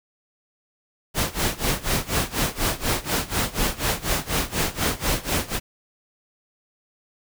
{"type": "noise with tremolo", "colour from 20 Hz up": "pink", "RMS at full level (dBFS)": -21, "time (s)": [1.14, 5.6], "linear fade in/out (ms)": 50, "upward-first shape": "sine", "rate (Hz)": 4.1, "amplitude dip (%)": 90, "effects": []}